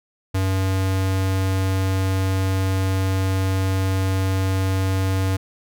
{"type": "tone", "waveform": "square", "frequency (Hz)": 95.2, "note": "F#2", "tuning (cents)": 50, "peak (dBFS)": -19, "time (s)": [0.34, 5.37], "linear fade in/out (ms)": 10, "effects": []}